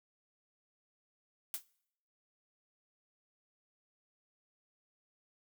blue noise with exponential decay, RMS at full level -33 dBFS, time 1.54-1.64 s, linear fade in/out 1 ms, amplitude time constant 21 ms, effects noise-tail reverb RT60 0.7 s tail -23 dB re dry

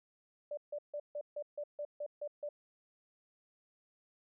sine tone bursts, 587.3 Hz, D5, in tune, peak -37 dBFS, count 10, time 0.51-2.49 s, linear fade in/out 5 ms, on 63 ms, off 150 ms, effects none

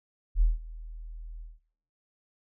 sine tone with ADSR envelope, 40.1 Hz, E1, 47 cents flat, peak -17 dBFS, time 0.35-1.6 s, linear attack 63 ms, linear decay 170 ms, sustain -21 dB, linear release 190 ms, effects noise-tail reverb RT60 0.9 s tail -24 dB re dry

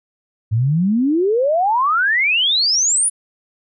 sine exponential sweep, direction up, 103.83 to 10130 Hz, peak -13 dBFS, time 0.51-3.1 s, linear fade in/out 20 ms, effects none

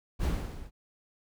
brown noise with level ramp, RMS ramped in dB -24 to -47 dBFS, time 0.19-0.71 s, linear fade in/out 50 ms, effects none

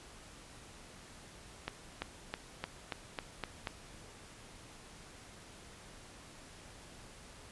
accelerating click train, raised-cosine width 0.3 ms, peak -20 dBFS, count 8, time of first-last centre 1.68-3.672 s, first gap 340 ms, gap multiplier 0.94, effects pink hiss -54 dBFS RMS until 7.51 s + resampled to 24000 Hz

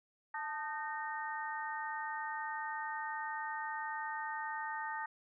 harmonic tone with a mistuned harmonic, 307.3 Hz, D#4, 21 cents flat, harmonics 3 / 4 / 5 / 6, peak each -40 / -45 / -46 / -43 dBFS, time 0.34-5.06 s, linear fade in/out 5 ms, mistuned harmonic 3, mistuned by -70 cents, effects none

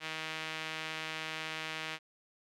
sawtooth tone with band-pass filter, 158.2 Hz, D#3, 29 cents sharp, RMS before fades -40 dBFS, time 0-1.99 s, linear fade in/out 50 ms, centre 2600 Hz, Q 1.4, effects none

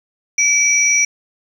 sine tone pair together, 2304 / 5820 Hz, D7 / F#8, -34 / -29 cents, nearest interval octave + major third, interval 1605 cents, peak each -14 dBFS, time 0.38-1.05 s, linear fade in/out 5 ms, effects 7-bit

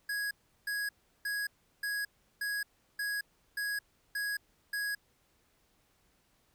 square tone bursts, 1661.2 Hz, G#6, in tune, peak -33 dBFS, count 9, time 0.09-4.95 s, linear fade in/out 5 ms, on 220 ms, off 360 ms, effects pink hiss -71 dBFS RMS until 6.54 s

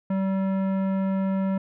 sine tone with tanh clipping, 192.3 Hz, G3, 33 cents flat, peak -24 dBFS, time 0.1-1.58 s, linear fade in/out 5 ms, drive 15 dB, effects none

